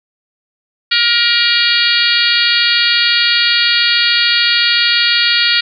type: harmonic tone with a mistuned harmonic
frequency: 473.3 Hz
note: A#4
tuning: 26 cents sharp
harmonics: 3 / 4 / 5 / 6 / 7 / 8 / 9 / 10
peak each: -18 / -18 / -18 / -18 / -18 / -18 / -18 / -18 dBFS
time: 0.91-5.61 s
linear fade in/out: 10 ms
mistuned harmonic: 10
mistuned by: -44 cents
effects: none